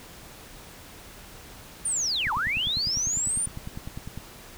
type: linear two-way sweep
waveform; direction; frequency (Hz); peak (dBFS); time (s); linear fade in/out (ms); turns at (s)
sine; down then up; 9360 to 824 to 9360; -24; 1.85-3.46; 5; 2.33
type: click train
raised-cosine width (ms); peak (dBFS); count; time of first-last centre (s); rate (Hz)
5; -23; 20; 2.27-4.176; 9.97
effects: pink hiss -46 dBFS RMS until 4.57 s